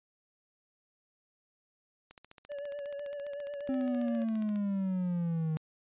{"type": "click train", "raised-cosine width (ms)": 0.2, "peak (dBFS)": -33, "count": 37, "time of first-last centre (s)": [2.11, 4.559], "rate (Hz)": 14.7}
{"type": "tone with vibrato", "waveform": "triangle", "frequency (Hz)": 572, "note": "D5", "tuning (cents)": -46, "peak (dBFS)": -35, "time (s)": [2.49, 4.25], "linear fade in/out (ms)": 20, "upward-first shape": "sine", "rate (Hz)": 8, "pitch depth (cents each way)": 35}
{"type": "exponential sweep", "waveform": "triangle", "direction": "down", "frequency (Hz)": [264.9, 155.2], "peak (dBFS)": -27, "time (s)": [3.69, 5.57], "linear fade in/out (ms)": 0}
{"effects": ["resampled to 8000 Hz"]}